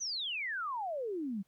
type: exponential sweep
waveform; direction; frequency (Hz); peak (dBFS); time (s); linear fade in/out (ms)
sine; down; 6272 to 184; -34; 0-1.43; 20
effects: pink hiss -75 dBFS RMS until 1.47 s

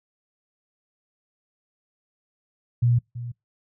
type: tone with echo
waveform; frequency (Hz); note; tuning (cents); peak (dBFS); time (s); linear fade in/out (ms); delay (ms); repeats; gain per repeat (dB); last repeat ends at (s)
sine; 120; B2; -49; -16; 2.82-2.99; 10; 330; 1; -14; 3.32
effects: noise-tail reverb RT60 0.2 s tail -26 dB re dry

